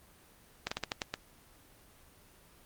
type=slowing click train; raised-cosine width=0.2 ms; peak=-15 dBFS; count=7; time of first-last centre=0.67-1.14 s; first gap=45 ms; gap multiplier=1.22; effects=pink hiss -60 dBFS RMS until 2.65 s + Opus 24 kbps